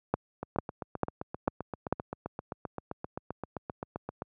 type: two click trains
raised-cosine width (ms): 1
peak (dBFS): -11 / -21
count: 5 / 30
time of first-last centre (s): 0.14-1.926 / 0.43-4.221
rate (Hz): 2.24 / 7.65
effects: high-pass 80 Hz 12 dB/octave